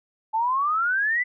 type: exponential sweep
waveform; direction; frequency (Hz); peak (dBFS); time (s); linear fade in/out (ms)
sine; up; 862 to 2030; -20; 0.33-1.24; 20
effects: none